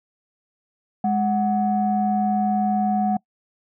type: tone pair together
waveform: sine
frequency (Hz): 207.7 / 740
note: G#3 / F#5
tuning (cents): 0 / 0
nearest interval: octave + minor seventh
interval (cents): 2200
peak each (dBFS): -20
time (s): 1.04-3.17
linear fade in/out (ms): 5
effects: noise-tail reverb RT60 0.1 s tail -24 dB re dry + tanh soft clip ceiling -11 dBFS